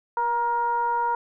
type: tone with frequency modulation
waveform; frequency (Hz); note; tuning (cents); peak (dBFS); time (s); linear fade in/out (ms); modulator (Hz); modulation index
sine; 945; A#5; +23; -21; 0.17-1.15; 2; 468; 0.51
effects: none